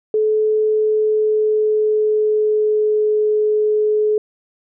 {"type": "tone with pitch glide", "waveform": "sine", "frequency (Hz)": [431, 425.6], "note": ["A4", "G#4"], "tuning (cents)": [-36, 42], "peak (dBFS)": -13, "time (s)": [0.14, 4.18], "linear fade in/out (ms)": 2, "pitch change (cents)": -22, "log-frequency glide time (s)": [0.62, 3.19], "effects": []}